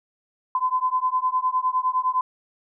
sine beating tone pair, 1015 / 1024.8 Hz, B5 / C6, +47 / -36 cents, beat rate 9.8 Hz, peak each -23 dBFS, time 0.55-2.21 s, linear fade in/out 2 ms, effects none

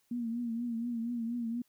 sine tone with vibrato, 234.6 Hz, A#3, 11 cents sharp, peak -32 dBFS, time 0.11-1.62 s, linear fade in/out 5 ms, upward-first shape triangle, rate 4.2 Hz, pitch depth 74 cents each way, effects white hiss -73 dBFS RMS until 1.68 s

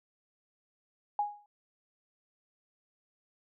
sine tone with exponential decay, 827 Hz, G#5, 8 cents flat, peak -24 dBFS, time 1.19-1.46 s, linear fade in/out 2 ms, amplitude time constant 57 ms, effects none

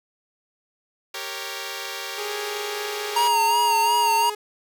5% pulse chord, G diminished, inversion none, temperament equal, 392 / 466.2 / 554.4 Hz, G4 / Bb4 / Db5, 0 / 0 / 0 cents, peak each -23 dBFS, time 1.14-3.28 s, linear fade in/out 5 ms
sawtooth tone with pitch glide, 415.1 to 420.4 Hz, G#4 to G#4, -1 to +21 cents, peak -26 dBFS, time 2.18-4.35 s, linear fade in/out 5 ms, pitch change +22 cents, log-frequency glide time 2.42-3.89 s
square tone with vibrato, 932.3 Hz, A#5, in tune, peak -18 dBFS, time 3.16-4.3 s, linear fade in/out 5 ms, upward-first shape sine, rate 2.8 Hz, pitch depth 43 cents each way
effects none

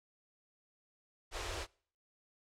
pink band-stop noise, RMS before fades -40 dBFS, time 1.31-1.67 s, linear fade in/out 50 ms, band 100 to 320 Hz, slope 48 dB/octave, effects noise-tail reverb RT60 0.5 s tail -25 dB re dry + low-pass 7000 Hz 12 dB/octave

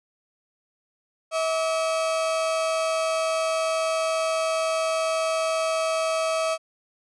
35% pulse tone pair together, 645 / 1149.3 Hz, E5 / D6, -38 / -38 cents, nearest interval minor seventh, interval 1000 cents, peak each -21 / -31 dBFS, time 1.31-6.58 s, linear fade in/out 50 ms, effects resampled to 24000 Hz

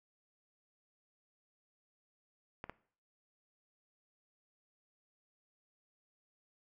clicks, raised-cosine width 0.5 ms, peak -27 dBFS, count 2, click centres 2.641 / 2.696 s, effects noise-tail reverb RT60 0.5 s tail -19 dB re dry

